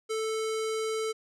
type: tone with low-pass filter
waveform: square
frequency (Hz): 440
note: A4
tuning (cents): 0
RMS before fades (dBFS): -31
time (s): 0.09-1.13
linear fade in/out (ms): 20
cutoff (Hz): 8500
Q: 1.5
effects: none